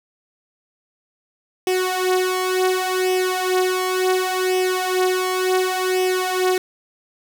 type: tone with flanger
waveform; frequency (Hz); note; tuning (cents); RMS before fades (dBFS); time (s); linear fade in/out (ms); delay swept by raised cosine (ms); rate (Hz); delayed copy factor
sawtooth; 370; F#4; 0; -20; 1.67-6.58; 2; 0.35 to 3.65; 0.69; +0.75
effects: none